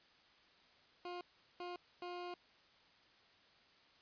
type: tone bursts at uneven times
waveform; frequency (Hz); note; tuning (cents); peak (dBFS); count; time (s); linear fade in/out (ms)
20% pulse; 354.5; F4; +26; -39; 3; 1.05-1.21 / 1.6-1.76 / 2.02-2.34; 2
effects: white hiss -67 dBFS RMS until 4.01 s + resampled to 11025 Hz